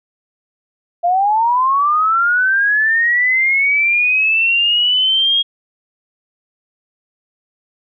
sine linear sweep, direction up, 679 to 3282 Hz, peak -11 dBFS, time 1.03-5.43 s, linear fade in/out 20 ms, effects none

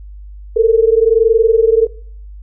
sine tone pair together, 440 / 461.2 Hz, A4 / A#4, 0 / -19 cents, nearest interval minor second, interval 81 cents, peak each -10 dBFS, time 0.56-1.87 s, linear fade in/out 10 ms, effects noise-tail reverb RT60 0.5 s tail -18 dB re dry + added 50 Hz sine -30 dBFS peak until 2.42 s

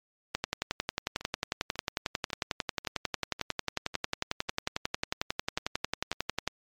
two click trains, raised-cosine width 0.2 ms, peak -11 / -23 dBFS, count 69 / 10, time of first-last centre 0.35-6.476 / 1.21-6.128 s, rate 11.1 / 1.83 Hz, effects MP3 96 kbps

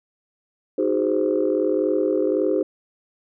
sine chord, Ab dominant seventh, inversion second, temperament just, 311.5 / 373.8 / 415.3 / 519.1 Hz, Eb4 / Gb4 / Ab4 / C5, +2 / +18 / 0 / -14 cents, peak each -23 dBFS, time 0.78-2.63 s, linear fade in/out 5 ms, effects tanh soft clip ceiling -9 dBFS

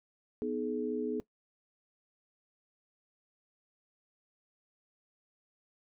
sine chord, G# minor, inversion first, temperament equal with one note detuned, 246.9 / 311.1 / 425 Hz, B3 / D#4 / G#4, 0 / 0 / +40 cents, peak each -36 / -38 / -34 dBFS, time 0.42-1.2 s, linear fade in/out 0 ms, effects noise-tail reverb RT60 0.1 s tail -19 dB re dry

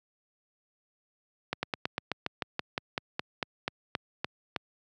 slowing click train, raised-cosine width 0.3 ms, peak -13 dBFS, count 17, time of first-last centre 1.53-4.562 s, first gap 100 ms, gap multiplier 1.08, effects high-pass 100 Hz 12 dB/octave

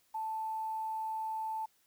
sine tone with quantisation, 880 Hz, A5, in tune, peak -34 dBFS, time 0.14-1.66 s, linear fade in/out 10 ms, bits 10, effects white hiss -71 dBFS RMS until 1.86 s

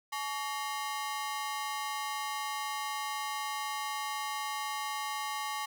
sawtooth ring-modulated tone, 992 Hz, B5, 7 cents sharp, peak -27 dBFS, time 0.12-5.66 s, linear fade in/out 10 ms, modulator 138 Hz, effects none

